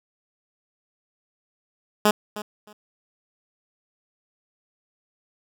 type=tone with echo; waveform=10% pulse; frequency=210.2 Hz; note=G#3; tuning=21 cents sharp; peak=-7 dBFS; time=2.05-2.11 s; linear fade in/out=5 ms; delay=310 ms; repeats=2; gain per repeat=-15 dB; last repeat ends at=2.73 s; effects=none